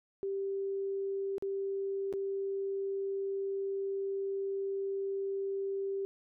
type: tone with dropouts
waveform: sine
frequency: 392 Hz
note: G4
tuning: in tune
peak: -32 dBFS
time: 0.23-6.05 s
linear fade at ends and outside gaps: 0 ms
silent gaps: 1.382-1.424 / 2.127-2.137 s
effects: none